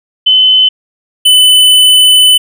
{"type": "tone pair in turn", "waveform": ["sine", "square"], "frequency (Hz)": [3037, 3009], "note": ["F#7", "F#7"], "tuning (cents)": [44, 28], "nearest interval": "unison", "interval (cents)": 16, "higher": "first", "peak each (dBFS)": -3, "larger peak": "neither", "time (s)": [[0.26, 0.69], [1.25, 2.38]], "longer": "second", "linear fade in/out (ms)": 10, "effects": []}